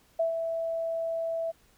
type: tone with ADSR envelope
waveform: sine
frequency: 659.3 Hz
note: E5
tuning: in tune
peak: -22 dBFS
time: 0.19-1.52 s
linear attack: 9 ms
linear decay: 120 ms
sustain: -6 dB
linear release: 21 ms
effects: pink hiss -63 dBFS RMS until 1.77 s